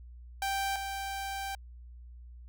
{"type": "tone pair in turn", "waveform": "sawtooth", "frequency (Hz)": [784, 784], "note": ["G5", "G5"], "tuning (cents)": [0, 0], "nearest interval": "unison", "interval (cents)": 0, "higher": "neither", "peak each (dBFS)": [-26, -31], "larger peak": "first", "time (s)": [[0.42, 0.76], [0.76, 1.55]], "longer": "second", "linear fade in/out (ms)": 2, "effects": ["added 60 Hz sine -46 dBFS peak until 2.48 s"]}